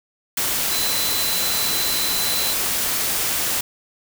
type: tone in noise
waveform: sine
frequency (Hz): 4030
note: B7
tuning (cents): +34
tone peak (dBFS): -25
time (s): 0.71-2.53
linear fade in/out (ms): 5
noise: white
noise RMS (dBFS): -22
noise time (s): 0.37-3.61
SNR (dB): -6
effects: none